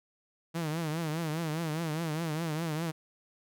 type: tone with vibrato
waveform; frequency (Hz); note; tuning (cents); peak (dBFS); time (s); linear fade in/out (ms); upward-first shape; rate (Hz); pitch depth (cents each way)
sawtooth; 160; D#3; +49; -27; 0.54-2.92; 20; triangle; 4.9; 130
effects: none